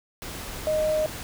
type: tone in noise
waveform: sine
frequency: 619 Hz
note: D#5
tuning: 9 cents flat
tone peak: -21 dBFS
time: 0.67-1.06 s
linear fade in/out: 0 ms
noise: pink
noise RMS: -36 dBFS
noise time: 0.22-1.23 s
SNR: +12 dB
effects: none